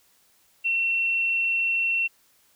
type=tone; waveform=sine; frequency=2713 Hz; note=E7; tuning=49 cents sharp; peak=-21 dBFS; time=0.64-2.08 s; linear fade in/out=20 ms; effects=white hiss -62 dBFS RMS until 2.55 s